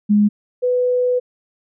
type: tone pair in turn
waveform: sine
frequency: 207.7 / 497 Hz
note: G#3 / B4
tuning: 0 / +11 cents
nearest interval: octave + minor third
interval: 1511 cents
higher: second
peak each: -10 / -14 dBFS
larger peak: first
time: 0.09-0.29 / 0.62-1.2 s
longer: second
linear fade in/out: 20 ms
effects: none